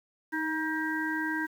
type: harmonic tone with a mistuned harmonic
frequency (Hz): 317.2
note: D#4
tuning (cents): +33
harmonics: 1 / 3 / 5 / 6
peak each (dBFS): -32 / -37 / -32 / -38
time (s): 0.32-1.47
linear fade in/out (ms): 20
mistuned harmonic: 1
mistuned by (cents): -21
effects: 9-bit